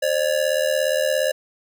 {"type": "ring-modulated tone", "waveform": "square", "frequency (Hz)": 567, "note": "C#5", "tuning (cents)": 39, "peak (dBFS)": -16, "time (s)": [0.02, 1.32], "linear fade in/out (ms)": 10, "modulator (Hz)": 38.6, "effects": []}